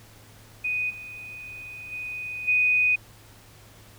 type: tone with level steps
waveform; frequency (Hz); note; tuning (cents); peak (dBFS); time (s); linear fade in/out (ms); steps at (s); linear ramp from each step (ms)
sine; 2489; D#7; 0; -24 / -37 / -31 / -18; 0.64-2.96; 10; 0.89 / 1.91 / 2.47; 20
effects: added 107 Hz sine -52 dBFS peak until 3.98 s + pink hiss -52 dBFS RMS until 3.98 s